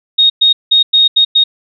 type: tone bursts at uneven times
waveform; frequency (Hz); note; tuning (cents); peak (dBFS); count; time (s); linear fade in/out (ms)
sine; 3729; A#7; 0; -5; 6; 0.18-0.3 / 0.41-0.53 / 0.71-0.83 / 0.93-1.08 / 1.16-1.25 / 1.35-1.44; 10
effects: none